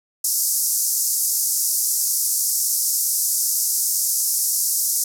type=band-pass noise; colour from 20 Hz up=white; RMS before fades=-21 dBFS; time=0.24-5.04 s; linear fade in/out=5 ms; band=5200 to 14000 Hz; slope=48 dB/octave; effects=none